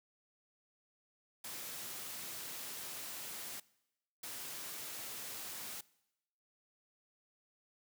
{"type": "noise bursts at uneven times", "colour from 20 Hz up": "white", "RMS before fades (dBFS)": -45, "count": 2, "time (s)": [[1.44, 3.6], [4.23, 5.81]], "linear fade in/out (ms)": 5, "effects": ["noise-tail reverb RT60 0.9 s tail -22 dB re dry", "high-pass 100 Hz 12 dB/octave"]}